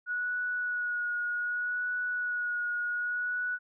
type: tone with vibrato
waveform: sine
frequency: 1460 Hz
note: F#6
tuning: 24 cents flat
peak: -29 dBFS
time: 0.06-3.59 s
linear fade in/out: 50 ms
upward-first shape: sine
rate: 0.65 Hz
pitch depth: 18 cents each way
effects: none